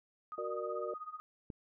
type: tone with tremolo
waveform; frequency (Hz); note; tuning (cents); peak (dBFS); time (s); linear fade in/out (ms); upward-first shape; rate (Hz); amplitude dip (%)
sine; 1244.5; D#6; 0; -39; 0.32-1.2; 0; sine; 16; 85
type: chord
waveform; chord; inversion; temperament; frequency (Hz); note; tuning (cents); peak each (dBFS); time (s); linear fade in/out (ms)
sine; Gb augmented; none; equal with one note detuned; 370 / 466.2 / 597.9; Gb4 / Bb4 / D5; 0 / 0 / +31; -42 / -40 / -40; 0.38-0.94; 2
type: click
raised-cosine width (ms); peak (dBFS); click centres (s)
3; -30; 1.502
effects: none